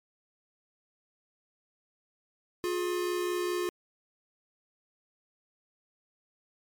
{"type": "tone pair together", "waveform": "square", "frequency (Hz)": [355.8, 420.7], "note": ["F4", "G#4"], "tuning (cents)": [32, 22], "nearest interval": "minor third", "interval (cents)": 290, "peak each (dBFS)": [-30, -37], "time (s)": [2.64, 3.69], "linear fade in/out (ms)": 0, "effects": ["MP3 96 kbps"]}